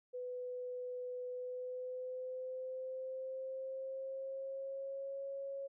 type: tone with pitch glide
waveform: sine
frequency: 498.3 to 549.7 Hz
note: B4 to C#5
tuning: +15 to -15 cents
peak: -40 dBFS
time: 0.13-5.68 s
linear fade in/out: 20 ms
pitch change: +170 cents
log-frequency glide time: 1.27-5.24 s
effects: none